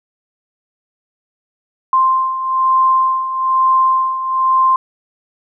sine beating tone pair, 1046.5 / 1047.6 Hz, C6 / C6, 0 / +2 cents, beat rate 1.1 Hz, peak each -18 / -12 dBFS, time 1.93-4.76 s, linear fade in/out 2 ms, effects none

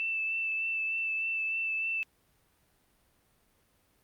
sine tone with vibrato, 2650 Hz, E7, 9 cents sharp, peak -29 dBFS, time 0-2.03 s, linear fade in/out 0 ms, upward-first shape sine, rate 3.3 Hz, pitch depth 16 cents each way, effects pink hiss -69 dBFS RMS until 4.03 s + Opus 48 kbps

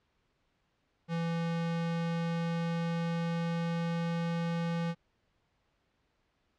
square tone with pitch glide, 167.3 to 168.46 Hz, E3 to E3, +26 to +38 cents, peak -31 dBFS, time 1.08-4.95 s, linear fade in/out 50 ms, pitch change +12 cents, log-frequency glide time 1.2-4.26 s, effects pink hiss -75 dBFS RMS until 6.58 s + low-pass 4000 Hz 12 dB/octave

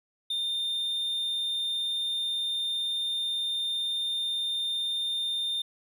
triangle tone, 3619 Hz, A7, 48 cents sharp, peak -26 dBFS, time 0.3-5.62 s, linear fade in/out 5 ms, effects none

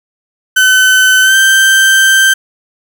35% pulse tone with pitch glide, 1520 to 1562.7 Hz, F#6 to G6, +46 to -6 cents, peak -3 dBFS, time 0.56-2.34 s, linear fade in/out 10 ms, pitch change +48 cents, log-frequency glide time 1.22-1.36 s, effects none

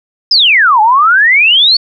sine exponential two-way sweep, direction down then up, 5274 to 830.6 to 4527 Hz, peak -4 dBFS, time 0.31-1.77 s, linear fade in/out 5 ms, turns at 0.81 s, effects none

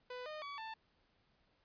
sawtooth tone with pitch steps, 498.4 / 613 / 1137 / 887 Hz, B4 / D#5 / C#6 / A5, +16 / -26 / +44 / +14 cents, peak -40 dBFS, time 0.1-0.74 s, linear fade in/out 5 ms, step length 160 ms, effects pink hiss -75 dBFS RMS until 1.64 s + resampled to 11025 Hz

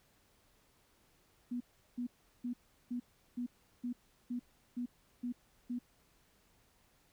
sine tone bursts, 243.8 Hz, B3, 22 cents flat, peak -35 dBFS, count 10, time 1.51-5.79 s, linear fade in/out 10 ms, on 95 ms, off 370 ms, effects pink hiss -70 dBFS RMS until 7.12 s

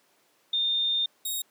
sine / 10% pulse tone pair in turn, 3630 / 3756 Hz, A#7 / A#7, -47 / +12 cents, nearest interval minor second, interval 59 cents, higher second, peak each -23 / -21 dBFS, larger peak second, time 0.53-1.06 / 1.25-1.42 s, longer first, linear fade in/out 5 ms, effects pink hiss -65 dBFS RMS until 1.5 s + high-pass 300 Hz 12 dB/octave

